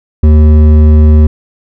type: tone with hard clipping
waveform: sine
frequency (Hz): 76.6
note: D#2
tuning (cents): -27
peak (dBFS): -3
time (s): 0.23-1.27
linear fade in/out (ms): 5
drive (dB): 10
effects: none